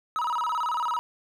triangle tone with vibrato, 1108.7 Hz, C#6, in tune, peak -23 dBFS, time 0.16-0.99 s, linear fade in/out 0 ms, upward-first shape square, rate 18 Hz, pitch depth 250 cents each way, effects none

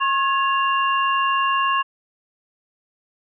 sine tone cluster, 1082 / 1676 / 2787 Hz, C#6 / G#6 / F7, -42 / +15 / -4 cents, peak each -18 / -26 / -25 dBFS, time 0-1.83 s, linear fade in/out 20 ms, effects none

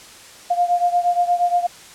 sine beating tone pair, 702 / 710.5 Hz, F5 / F5, +9 / +30 cents, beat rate 8.5 Hz, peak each -17 / -20 dBFS, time 0.5-1.67 s, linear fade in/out 10 ms, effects white hiss -42 dBFS RMS until 1.94 s + low-pass 9000 Hz 12 dB/octave

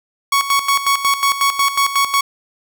sawtooth tone with tremolo, 1113 Hz, C#6, 7 cents sharp, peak -8 dBFS, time 0.32-2.21 s, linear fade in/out 5 ms, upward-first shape square, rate 5.5 Hz, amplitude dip 70%, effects none

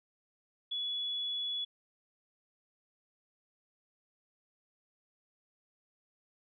sine tone, 3400 Hz, G#7, 40 cents sharp, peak -33 dBFS, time 0.71-1.65 s, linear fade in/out 10 ms, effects none

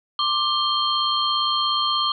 sine tone cluster, 1066 / 1183 / 3169 / 4254 Hz, C6 / D6 / G7 / C8, +32 / +12 / +18 / +28 cents, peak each -29 / -23 / -23 / -26 dBFS, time 0.19-2.12 s, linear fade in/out 2 ms, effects none

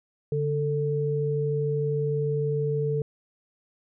sine tone pair together, 144.5 / 443.4 Hz, D3 / A4, -28 / +13 cents, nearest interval octave + perfect fifth, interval 1941 cents, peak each -26 dBFS, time 0.32-3.02 s, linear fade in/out 2 ms, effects none

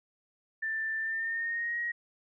sine tone with pitch glide, 1775 to 1891.4 Hz, A6 to A#6, +15 to +25 cents, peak -30 dBFS, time 0.62-1.92 s, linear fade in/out 10 ms, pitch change +110 cents, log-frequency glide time 0.98-1.79 s, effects none

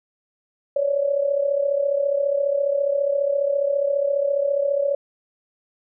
sine tone with amplitude modulation, 564 Hz, C#5, 30 cents sharp, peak -15 dBFS, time 0.76-4.95 s, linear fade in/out 5 ms, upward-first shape sine, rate 34.7 Hz, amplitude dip 70%, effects none

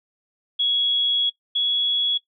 sine tone pair in turn, 3341 / 3360 Hz, G#7 / G#7, +10 / +19 cents, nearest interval unison, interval 9 cents, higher second, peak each -18 dBFS, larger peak neither, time 0.59-1.3 / 1.55-2.18 s, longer first, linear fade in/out 10 ms, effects noise-tail reverb RT60 0.1 s tail -18 dB re dry

